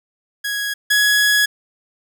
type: tone pair in turn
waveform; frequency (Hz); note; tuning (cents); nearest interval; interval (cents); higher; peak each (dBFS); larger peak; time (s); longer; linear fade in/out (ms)
sawtooth; 1661.2 / 1677.6; G#6 / G#6; 0 / +17; unison; 17; second; -17 / -9; second; 0.44-0.74 / 0.9-1.46; second; 10
effects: none